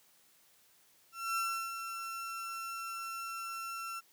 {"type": "tone with ADSR envelope", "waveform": "35% pulse", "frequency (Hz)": 1351, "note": "E6", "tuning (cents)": 42, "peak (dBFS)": -29, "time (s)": [1.12, 4.01], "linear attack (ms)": 240, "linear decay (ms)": 340, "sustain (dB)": -8, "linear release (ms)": 26, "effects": ["white hiss -66 dBFS RMS until 4.12 s", "high-pass 100 Hz 12 dB/octave"]}